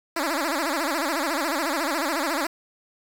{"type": "tone with vibrato", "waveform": "10% pulse", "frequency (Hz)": 305.2, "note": "D#4", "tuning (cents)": -33, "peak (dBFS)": -15, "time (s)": [0.16, 2.47], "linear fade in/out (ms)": 5, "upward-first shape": "sine", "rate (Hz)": 14, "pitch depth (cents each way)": 200, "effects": ["7-bit"]}